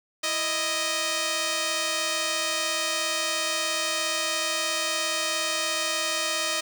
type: tone pair together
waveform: 5% pulse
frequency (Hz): 329.6 / 622.2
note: E4 / D#5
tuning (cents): 0 / 0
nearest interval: major seventh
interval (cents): 1100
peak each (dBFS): -23 / -14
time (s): 0.23-6.61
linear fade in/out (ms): 10
effects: none